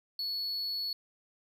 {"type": "tone", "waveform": "triangle", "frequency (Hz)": 4400, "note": "C#8", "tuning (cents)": -14, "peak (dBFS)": -31, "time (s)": [0.19, 0.93], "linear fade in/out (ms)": 2, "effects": []}